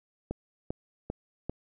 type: click train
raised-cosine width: 2 ms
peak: -19 dBFS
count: 4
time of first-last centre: 0.31-1.496 s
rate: 2.53 Hz
effects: none